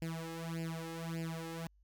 sawtooth tone with flanger, 164.4 Hz, E3, 4 cents flat, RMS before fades -41 dBFS, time 0.02-1.67 s, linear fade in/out 0 ms, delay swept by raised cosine 0.4 to 2.4 ms, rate 1.7 Hz, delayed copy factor +1, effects added 50 Hz sine -64 dBFS peak until 1.83 s

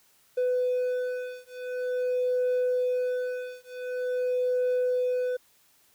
triangle beating tone pair, 500 / 500.46 Hz, B4 / B4, +21 / +23 cents, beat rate 0.46 Hz, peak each -26 dBFS, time 0.37-5.37 s, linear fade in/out 10 ms, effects tanh soft clip ceiling -17 dBFS + white hiss -63 dBFS RMS until 5.94 s

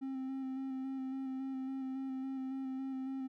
triangle tone with vibrato, 264.8 Hz, C4, 21 cents sharp, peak -35 dBFS, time 0.01-3.28 s, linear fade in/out 20 ms, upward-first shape square, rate 3.6 Hz, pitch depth 16 cents each way, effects none

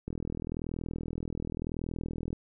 click train, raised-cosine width 3 ms, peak -22 dBFS, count 93, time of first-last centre 0.08-2.329 s, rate 40.9 Hz, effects none

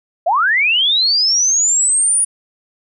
sine linear sweep, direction up, 616 to 9730 Hz, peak -11 dBFS, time 0.26-2.25 s, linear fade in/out 10 ms, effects none

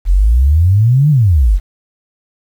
sine exponential two-way sweep, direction up then down, 41.14 to 155.7 to 41.14 Hz, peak -6 dBFS, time 0.05-1.6 s, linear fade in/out 50 ms, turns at 1.1 s, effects 7-bit

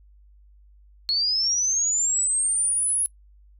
sine linear sweep, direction up, 4286 to 10580 Hz, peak -20 dBFS, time 1.09-3.06 s, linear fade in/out 0 ms, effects noise-tail reverb RT60 0.1 s tail -22 dB re dry + added 50 Hz sine -50 dBFS peak until 3.59 s

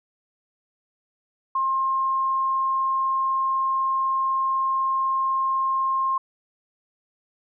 sine tone, 1064 Hz, C6, 29 cents sharp, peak -20 dBFS, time 1.55-6.18 s, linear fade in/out 5 ms, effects none

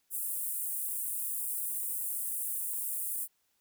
pink high-pass noise, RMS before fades -35 dBFS, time 0.1-3.28 s, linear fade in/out 50 ms, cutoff 8800 Hz, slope 48 dB/octave, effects white hiss -75 dBFS RMS until 3.6 s

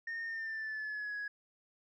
sine tone with pitch glide, 1832 to 1670.3 Hz, A#6 to G#6, -31 to +9 cents, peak -35 dBFS, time 0.07-1.28 s, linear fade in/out 5 ms, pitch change -160 cents, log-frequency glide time 0.25-1.16 s, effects tanh soft clip ceiling -35 dBFS

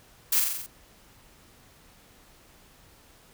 blue noise with echo, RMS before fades -23 dBFS, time 0.32-0.4 s, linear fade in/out 5 ms, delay 44 ms, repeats 6, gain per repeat -3 dB, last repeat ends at 0.664 s, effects pink hiss -56 dBFS RMS until 3.33 s

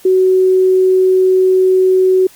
sine tone, 373.8 Hz, F#4, 18 cents sharp, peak -7 dBFS, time 0.05-2.27 s, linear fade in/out 5 ms, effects white hiss -43 dBFS RMS until 2.35 s + Opus 48 kbps

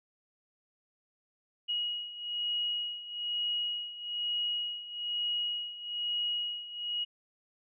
sine beating tone pair, 2896 / 2897.1 Hz, F#7 / F#7, -38 / -37 cents, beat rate 1.1 Hz, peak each -37 / -33 dBFS, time 1.68-7.05 s, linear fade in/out 20 ms, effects none

